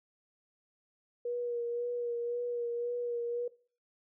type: tone with vibrato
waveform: sine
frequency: 478.5 Hz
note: A#4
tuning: 45 cents sharp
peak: -32 dBFS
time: 1.25-3.48 s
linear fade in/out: 5 ms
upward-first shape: sine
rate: 1.9 Hz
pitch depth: 23 cents each way
effects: noise-tail reverb RT60 0.4 s tail -19 dB re dry